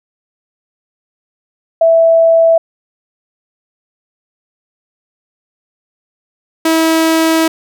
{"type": "tone pair in turn", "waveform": ["sine", "sawtooth"], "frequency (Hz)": [659, 323.5], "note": ["E5", "E4"], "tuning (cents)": [-1, -32], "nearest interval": "octave", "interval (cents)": 1231, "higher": "first", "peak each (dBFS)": -5, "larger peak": "neither", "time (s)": [[1.81, 2.58], [6.65, 7.48]], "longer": "second", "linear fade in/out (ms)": 5, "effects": []}